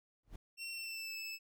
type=noise with exponential growth; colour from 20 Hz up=brown; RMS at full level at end=-43 dBFS; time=0.23-0.36 s; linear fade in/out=5 ms; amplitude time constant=27 ms
type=tone with pitch glide; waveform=25% pulse; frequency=2718 to 2624 Hz; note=F7 to E7; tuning=-48 to -9 cents; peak=-38 dBFS; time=0.57-1.39 s; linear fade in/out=50 ms; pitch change=-61 cents; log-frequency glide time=0.72-1.16 s
effects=none